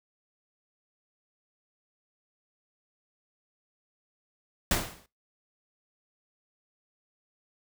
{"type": "noise with exponential decay", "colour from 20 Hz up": "pink", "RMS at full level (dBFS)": -23, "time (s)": [4.71, 5.06], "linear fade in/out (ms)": 2, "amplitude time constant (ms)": 75, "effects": ["noise-tail reverb RT60 0.2 s tail -18 dB re dry"]}